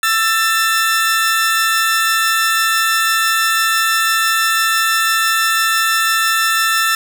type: tone pair together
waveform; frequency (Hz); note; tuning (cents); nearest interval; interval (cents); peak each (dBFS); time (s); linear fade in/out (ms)
sawtooth; 1332 / 1778; E6 / A6; +18 / +18; perfect fourth; 500; -12; 0.03-6.95; 2
effects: none